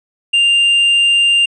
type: tone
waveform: triangle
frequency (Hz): 2794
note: F7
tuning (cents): 0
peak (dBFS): -7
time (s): 0.33-1.46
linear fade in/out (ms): 10
effects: resampled to 24000 Hz